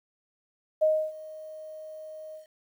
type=tone with ADSR envelope; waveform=sine; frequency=623 Hz; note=D#5; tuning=2 cents sharp; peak=-18 dBFS; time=0.81-2.47 s; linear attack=17 ms; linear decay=290 ms; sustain=-21 dB; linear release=120 ms; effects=10-bit

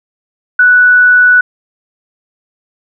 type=tone; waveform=sine; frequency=1480 Hz; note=F#6; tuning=in tune; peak=-3 dBFS; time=0.59-1.41 s; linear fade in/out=5 ms; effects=none

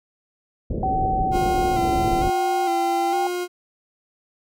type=low-pass noise; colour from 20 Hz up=pink; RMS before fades=-26 dBFS; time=0.7-2.3 s; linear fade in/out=5 ms; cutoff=570 Hz; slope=48 dB/octave
type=tone with pitch glide; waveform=sine; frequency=760 to 787.3 Hz; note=F#5 to G5; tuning=+46 to +7 cents; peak=-20 dBFS; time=0.83-3.27 s; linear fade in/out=2 ms; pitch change=+61 cents; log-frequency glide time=2.05-3.16 s
type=tone with vibrato; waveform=40% pulse; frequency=349.2 Hz; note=F4; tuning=in tune; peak=-23 dBFS; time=1.31-3.48 s; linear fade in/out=50 ms; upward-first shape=square; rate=1.1 Hz; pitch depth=37 cents each way
effects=none

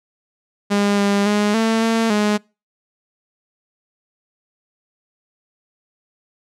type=tone with pitch steps; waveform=sawtooth; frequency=202.9 / 201.3 / 207.6 / 224.3 / 226.5 / 209.1 Hz; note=G#3 / G3 / G#3 / A3 / A#3 / G#3; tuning=-40 / +46 / 0 / +34 / -50 / +12 cents; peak=-11 dBFS; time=0.7-2.38 s; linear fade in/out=20 ms; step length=280 ms; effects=noise-tail reverb RT60 0.3 s tail -26 dB re dry + low-pass 8000 Hz 12 dB/octave

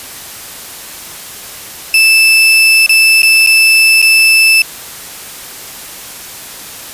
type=tone with dropouts; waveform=35% pulse; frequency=2637 Hz; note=E7; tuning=in tune; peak=-3 dBFS; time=1.94-4.62 s; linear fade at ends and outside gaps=2 ms; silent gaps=2.863-2.893 / 3.22-3.23 / 3.464-3.471 / 4.018-4.025 s; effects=white hiss -28 dBFS RMS until 6.93 s + resampled to 32000 Hz

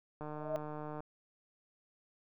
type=click train; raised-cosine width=1 ms; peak=-30 dBFS; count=121; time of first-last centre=0.21-1.005 s; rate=151 Hz
type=tone with exponential growth; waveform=sine; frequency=626 Hz; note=D#5; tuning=10 cents sharp; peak=-29 dBFS; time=0.3-0.56 s; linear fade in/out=0 ms; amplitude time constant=56 ms
effects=none

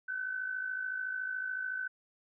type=tone with amplitude modulation; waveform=sine; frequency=1517 Hz; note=F#6; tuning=43 cents sharp; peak=-31 dBFS; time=0.08-1.88 s; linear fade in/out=10 ms; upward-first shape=sine; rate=53.8 Hz; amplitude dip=60%; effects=none

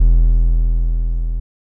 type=tone with level ramp; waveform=triangle; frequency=41.48 Hz; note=E1; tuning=12 cents sharp; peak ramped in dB=-4 to -15 dBFS; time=0-1.4 s; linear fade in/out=10 ms; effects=none

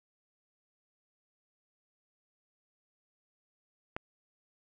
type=click; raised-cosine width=0.5 ms; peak=-20 dBFS; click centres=3.965 s; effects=none

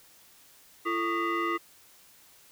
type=tone with frequency modulation; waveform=sine; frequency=444.3 Hz; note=A4; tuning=17 cents sharp; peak=-25 dBFS; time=0.85-1.58 s; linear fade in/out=20 ms; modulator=784 Hz; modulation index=2; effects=tanh soft clip ceiling -22 dBFS + white hiss -57 dBFS RMS until 2.51 s

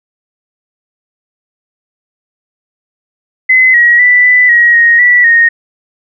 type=tone with pitch steps; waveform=sine; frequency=2035 / 1906 / 1977 / 1990 / 1898 / 1872 / 1955 / 1858 Hz; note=C7 / A#6 / B6 / B6 / A#6 / A#6 / B6 / A#6; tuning=-49 / +38 / +1 / +13 / +31 / +7 / -18 / -6 cents; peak=-3 dBFS; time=3.49-5.49 s; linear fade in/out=10 ms; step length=250 ms; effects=none

